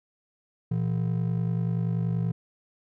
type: ring-modulated tone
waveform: triangle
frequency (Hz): 143.7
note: D3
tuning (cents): -37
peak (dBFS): -19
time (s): 0.71-2.32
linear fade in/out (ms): 5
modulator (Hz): 25.2
effects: none